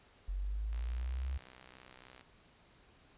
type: linear sweep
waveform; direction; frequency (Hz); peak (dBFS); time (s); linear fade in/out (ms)
sine; up; 45.21 to 68.6; -34; 0.28-1.38; 10
type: click train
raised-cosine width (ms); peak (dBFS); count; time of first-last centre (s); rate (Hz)
0.3; -38; 95; 0.73-2.21; 63.5
effects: pink hiss -64 dBFS RMS until 3.17 s + resampled to 8000 Hz